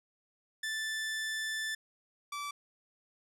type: tone pair in turn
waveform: sawtooth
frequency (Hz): 1760 / 1157.5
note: A6 / D6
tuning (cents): 0 / -25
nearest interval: perfect fifth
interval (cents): 725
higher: first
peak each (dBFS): -30 / -33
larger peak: first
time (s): 0.63-1.75 / 2.32-2.51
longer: first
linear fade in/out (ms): 5
effects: low-pass 11000 Hz 12 dB/octave